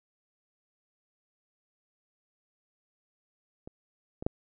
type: clicks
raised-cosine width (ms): 2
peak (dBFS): -29 / -24 / -13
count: 3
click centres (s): 3.675 / 4.225 / 4.265
effects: none